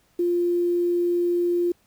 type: tone with quantisation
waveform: sine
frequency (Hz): 349.2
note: F4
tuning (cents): 0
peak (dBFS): -19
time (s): 0.19-1.72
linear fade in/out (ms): 5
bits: 8
effects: pink hiss -63 dBFS RMS until 1.86 s